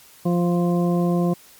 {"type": "harmonic tone", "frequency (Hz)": 174.61, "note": "F3", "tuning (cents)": 0, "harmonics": [1, 2, 3, 4, 6], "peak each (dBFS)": [-18, -24, -28, -30, -34], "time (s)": [0.25, 1.34], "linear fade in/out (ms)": 10, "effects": ["white hiss -49 dBFS RMS until 1.59 s", "MP3 96 kbps"]}